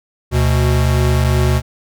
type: tone pair together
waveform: square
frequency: 73.42 / 123.26 Hz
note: D2 / B2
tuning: 0 / -3 cents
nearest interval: major sixth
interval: 897 cents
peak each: -15 dBFS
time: 0.31-1.62 s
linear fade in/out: 50 ms
effects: none